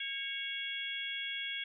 harmonic tone with a mistuned harmonic, 555 Hz, C#5, 2 cents sharp, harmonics 3 / 4 / 5 / 6, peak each -44 / -41 / -44 / -39 dBFS, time 0-1.64 s, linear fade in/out 5 ms, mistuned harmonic 3, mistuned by -40 cents, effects none

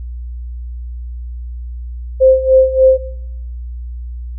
sine tone with tremolo, 523.3 Hz, C5, in tune, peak -4 dBFS, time 2.2-2.98 s, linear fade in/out 20 ms, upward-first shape sine, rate 3.4 Hz, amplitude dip 75%, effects noise-tail reverb RT60 0.8 s tail -19 dB re dry + added 60 Hz sine -23 dBFS peak until 4.38 s

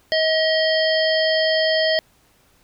harmonic tone, 635 Hz, D#5, 35 cents sharp, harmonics 1 / 3 / 5 / 7 / 8, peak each -18 / -23 / -25 / -26 / -27 dBFS, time 0.12-1.99 s, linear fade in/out 0 ms, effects pink hiss -58 dBFS RMS until 2.63 s

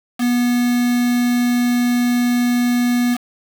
triangle tone with quantisation, 243.5 Hz, B3, 24 cents flat, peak -12 dBFS, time 0.18-3.18 s, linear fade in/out 50 ms, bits 4, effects none

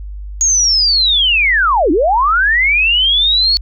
sine linear two-way sweep, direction down then up, 6690 to 277.2 to 4440 Hz, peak -9 dBFS, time 0.41-3.57 s, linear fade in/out 0 ms, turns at 1.91 s, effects added 50 Hz sine -24 dBFS peak until 3.61 s

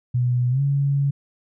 sine tone with pitch glide, 123.47 to 140.2 Hz, B2 to C#3, 0 to +20 cents, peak -17 dBFS, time 0.14-1.11 s, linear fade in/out 10 ms, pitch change +220 cents, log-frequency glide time 0.5-0.61 s, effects none

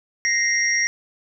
sine tone cluster, 1875 / 2085 / 5630 Hz, A#6 / C7 / F8, +10 / -7 / +13 cents, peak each -22 dBFS, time 0.25-0.87 s, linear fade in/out 0 ms, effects none

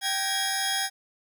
25% pulse tone cluster, 780 / 1644 / 1882 / 3285 / 5110 Hz, G5 / G#6 / A#6 / G#7 / D#8, -9 / -18 / +16 / -20 / +45 cents, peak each -27 / -31 / -31 / -28 / -26 dBFS, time 0.01-0.9 s, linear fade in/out 50 ms, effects none

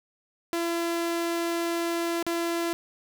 sawtooth tone with dropouts, 338.4 Hz, E4, 45 cents sharp, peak -22 dBFS, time 0.53-2.73 s, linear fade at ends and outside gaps 0 ms, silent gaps 2.227-2.266 s, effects none

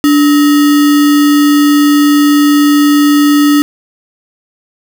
sine tone with sample-and-hold, 291.9 Hz, D4, 10 cents flat, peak -4 dBFS, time 0.04-3.62 s, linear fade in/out 0 ms, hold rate 1575 Hz, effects none

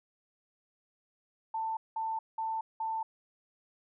sine tone bursts, 890 Hz, A5, 20 cents sharp, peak -31 dBFS, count 4, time 1.54-3.03 s, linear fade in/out 5 ms, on 230 ms, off 190 ms, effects none

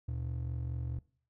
triangle ring-modulated tone, 98 Hz, G2, in tune, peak -29 dBFS, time 0.08-0.99 s, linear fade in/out 5 ms, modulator 22.3 Hz, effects noise-tail reverb RT60 0.5 s tail -22 dB re dry

